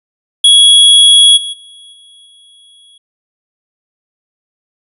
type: tone with level steps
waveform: square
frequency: 3339 Hz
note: G#7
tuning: 9 cents sharp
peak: -3 / -19 / -35 / -39 / -41 dBFS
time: 0.44-2.98 s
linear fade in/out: 5 ms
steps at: 1.36 / 1.52 / 1.92 / 2.25 s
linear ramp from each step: 20 ms
effects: resampled to 32000 Hz